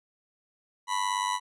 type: tone with amplitude modulation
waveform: 40% pulse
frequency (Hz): 987.8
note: B5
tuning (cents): 0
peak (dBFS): -22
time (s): 0.87-1.4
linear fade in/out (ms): 50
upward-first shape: sine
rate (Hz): 97.9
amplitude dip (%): 80
effects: resampled to 24000 Hz